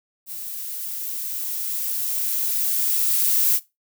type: noise with level ramp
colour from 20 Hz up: violet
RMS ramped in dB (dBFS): -33 to -18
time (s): 0.26-3.6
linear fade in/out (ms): 50
effects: noise-tail reverb RT60 0.2 s tail -17 dB re dry